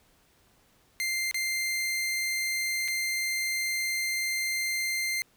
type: tone with dropouts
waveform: sawtooth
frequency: 2093 Hz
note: C7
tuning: in tune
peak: -24 dBFS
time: 1-5.22 s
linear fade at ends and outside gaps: 0 ms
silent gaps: 1.312-1.344 / 2.879-2.883 s
effects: pink hiss -64 dBFS RMS until 5.36 s